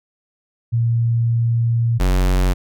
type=tone pair in turn; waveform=sine / square; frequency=116.54 / 46.1 Hz; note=A#2 / F#1; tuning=0 / -6 cents; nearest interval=octave + major third; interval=1606 cents; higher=first; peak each=-14 dBFS; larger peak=neither; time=0.72-1.99 / 1.99-2.54 s; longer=first; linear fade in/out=20 ms; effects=none